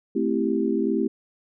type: chord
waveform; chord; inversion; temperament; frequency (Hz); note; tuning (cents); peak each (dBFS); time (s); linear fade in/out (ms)
sine; A minor seventh; none; equal; 220 / 261.6 / 329.6 / 392; A3 / C4 / E4 / G4; 0 / 0 / 0 / 0; -26; 0.15-1.08; 10
effects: none